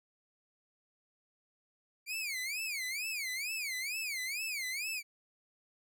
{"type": "tone with vibrato", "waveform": "sawtooth", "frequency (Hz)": 2300, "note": "D7", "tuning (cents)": -37, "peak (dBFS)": -32, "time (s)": [2.06, 5.03], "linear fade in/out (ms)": 50, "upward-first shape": "sine", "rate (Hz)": 2.2, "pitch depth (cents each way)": 240, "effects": []}